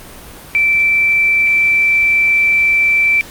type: tone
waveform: sine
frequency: 2333 Hz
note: D7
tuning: 12 cents flat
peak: -9 dBFS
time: 0.55-3.21 s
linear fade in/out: 0 ms
effects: pink hiss -35 dBFS RMS until 3.3 s + Opus 32 kbps